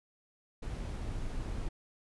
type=noise; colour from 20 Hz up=brown; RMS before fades=-37 dBFS; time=0.62-1.69 s; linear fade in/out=10 ms; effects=resampled to 24000 Hz